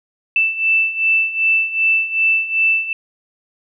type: beating tone pair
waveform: sine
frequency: 2650 / 2652.6 Hz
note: E7 / E7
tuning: +9 / +10 cents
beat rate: 2.6 Hz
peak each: -19 / -15 dBFS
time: 0.36-2.93 s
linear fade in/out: 2 ms
effects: none